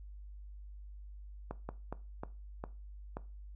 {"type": "slowing click train", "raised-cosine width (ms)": 1, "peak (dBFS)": -25, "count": 6, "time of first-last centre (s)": [1.51, 3.169], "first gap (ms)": 180, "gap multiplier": 1.31, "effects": ["noise-tail reverb RT60 0.3 s tail -17 dB re dry", "added 50 Hz sine -46 dBFS peak until 3.55 s"]}